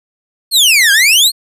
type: exponential two-way sweep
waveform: sawtooth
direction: down then up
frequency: 4435 to 1568 to 4435 Hz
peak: -3 dBFS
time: 0.51-1.32 s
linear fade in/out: 50 ms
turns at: 0.92 s
effects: resampled to 32000 Hz